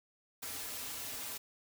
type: noise with comb filter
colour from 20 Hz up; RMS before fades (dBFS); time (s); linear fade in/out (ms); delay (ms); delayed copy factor
white; -42; 0.42-1.38; 10; 5.5; -0.8
effects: none